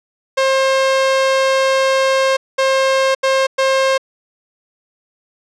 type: tone bursts at uneven times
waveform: sawtooth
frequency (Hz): 533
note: C5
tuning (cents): +32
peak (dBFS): -8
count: 4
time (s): 0.37-2.37 / 2.58-3.15 / 3.23-3.47 / 3.58-3.98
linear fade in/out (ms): 10
effects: low-pass 6000 Hz 12 dB/octave